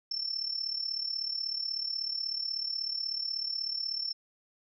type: tone with amplitude modulation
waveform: sine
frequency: 5380 Hz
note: E8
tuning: 34 cents sharp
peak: -28 dBFS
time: 0.11-4.13 s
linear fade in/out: 5 ms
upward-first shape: sine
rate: 36.3 Hz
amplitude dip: 75%
effects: none